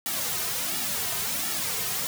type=noise with flanger; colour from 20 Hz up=white; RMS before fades=-29 dBFS; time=0.06-2.07 s; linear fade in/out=0 ms; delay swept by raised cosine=1.9 to 3.6 ms; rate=1.4 Hz; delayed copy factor=-0.95; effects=none